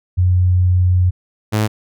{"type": "tone pair in turn", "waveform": ["sine", "sawtooth"], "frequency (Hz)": [90.6, 107.21], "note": ["F#2", "A2"], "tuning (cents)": [-36, -44], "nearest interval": "minor third", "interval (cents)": 292, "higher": "second", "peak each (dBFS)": -10, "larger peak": "neither", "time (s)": [[0.17, 1.11], [1.52, 1.68]], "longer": "first", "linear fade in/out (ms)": 20, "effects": []}